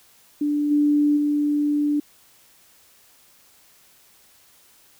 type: tone with level steps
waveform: sine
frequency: 293.7 Hz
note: D4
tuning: in tune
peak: -19 / -15 / -18 dBFS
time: 0.41-2 s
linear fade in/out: 5 ms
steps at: 0.7 / 1.16 s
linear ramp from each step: 20 ms
effects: white hiss -55 dBFS RMS until 4.99 s